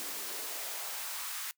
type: noise with high-pass filter sweep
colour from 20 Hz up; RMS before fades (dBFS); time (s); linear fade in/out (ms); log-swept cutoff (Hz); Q
white; -39; 0-1.51; 0; 240 to 1400; 1.5
effects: noise-tail reverb RT60 0.1 s tail -22 dB re dry